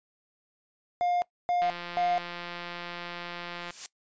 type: tone bursts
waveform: triangle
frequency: 708 Hz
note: F5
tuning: 23 cents sharp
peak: -22 dBFS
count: 3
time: 1.01-2.18 s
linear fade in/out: 0 ms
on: 210 ms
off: 270 ms
type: click train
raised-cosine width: 0.3 ms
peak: -22 dBFS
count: 364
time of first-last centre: 1.62-3.706 s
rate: 174 Hz
type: noise with exponential growth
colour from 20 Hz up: blue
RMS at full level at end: -31 dBFS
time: 3.49-3.86 s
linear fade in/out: 0 ms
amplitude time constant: 80 ms
effects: noise-tail reverb RT60 0.1 s tail -20 dB re dry + resampled to 16000 Hz